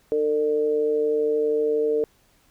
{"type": "tone with amplitude modulation", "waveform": "sine", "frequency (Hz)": 452.1, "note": "A4", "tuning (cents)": 47, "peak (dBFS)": -16, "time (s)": [0.12, 2.04], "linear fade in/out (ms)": 0, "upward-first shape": "sine", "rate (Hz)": 150, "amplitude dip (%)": 65, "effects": ["pink hiss -61 dBFS RMS until 2.5 s"]}